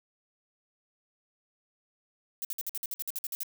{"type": "noise bursts", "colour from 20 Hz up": "violet", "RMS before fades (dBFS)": -34, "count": 13, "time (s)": [2.42, 3.432], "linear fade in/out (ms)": 0, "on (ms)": 28, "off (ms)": 54, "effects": []}